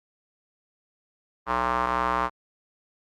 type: tone with band-pass filter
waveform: square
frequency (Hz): 61.74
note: B1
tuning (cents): 0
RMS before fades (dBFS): -25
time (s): 1.46-2.3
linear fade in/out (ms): 50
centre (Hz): 1100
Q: 3.5
effects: Opus 32 kbps